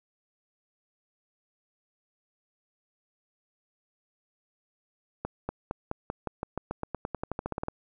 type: accelerating click train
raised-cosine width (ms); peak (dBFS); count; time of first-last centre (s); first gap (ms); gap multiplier
1; -17; 21; 5.25-7.684; 240; 0.92
effects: none